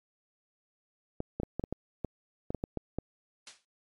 clicks, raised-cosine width 2 ms, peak -19 dBFS, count 12, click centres 1.204 / 1.4 / 1.433 / 1.596 / 1.639 / 1.726 / 2.047 / 2.505 / 2.547 / 2.639 / 2.773 / 2.986 s
blue noise with exponential decay, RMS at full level -33 dBFS, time 3.47-3.65 s, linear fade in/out 2 ms, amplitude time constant 39 ms
effects low-pass 5000 Hz 12 dB/octave + MP3 48 kbps

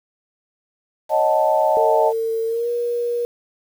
sine chord, D# half-diminished seventh, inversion third, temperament equal, 554.4 / 622.3 / 740 / 880 Hz, C#5 / D#5 / F#5 / A5, 0 / 0 / 0 / 0 cents, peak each -23 / -17 / -23 / -19 dBFS, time 1.09-2.13 s, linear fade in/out 50 ms
sine tone with pitch glide, 451.6 to 477.3 Hz, A4 to A#4, +45 to +41 cents, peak -19 dBFS, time 1.77-3.25 s, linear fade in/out 0 ms, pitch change +96 cents, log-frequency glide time 2.47-2.69 s
effects 7-bit

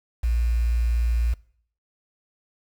sine tone with quantisation, 58.27 Hz, A#1, in tune, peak -19 dBFS, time 0.23-1.34 s, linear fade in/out 10 ms, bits 7, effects noise-tail reverb RT60 0.6 s tail -22 dB re dry

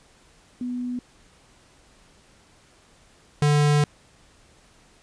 sine / square tone pair in turn, 246.9 / 147.32 Hz, B3 / D3, 0 / +6 cents, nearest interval major sixth, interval 894 cents, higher first, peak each -26 / -17 dBFS, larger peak second, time 0.61-0.99 / 3.42-3.84 s, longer second, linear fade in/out 2 ms, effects pink hiss -56 dBFS RMS until 5.02 s + resampled to 22050 Hz

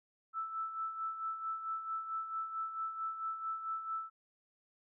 sine tone with tremolo, 1318.5 Hz, E6, in tune, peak -34 dBFS, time 0.33-4.1 s, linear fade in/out 50 ms, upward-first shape sine, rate 4.5 Hz, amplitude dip 60%, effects none

